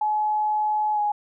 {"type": "tone with pitch glide", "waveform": "sine", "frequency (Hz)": [850, 833], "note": ["G#5", "G#5"], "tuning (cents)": [40, 5], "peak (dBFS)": -20, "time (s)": [0.01, 1.12], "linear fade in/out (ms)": 5, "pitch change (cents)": -35, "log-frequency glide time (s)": [0.93, 1], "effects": []}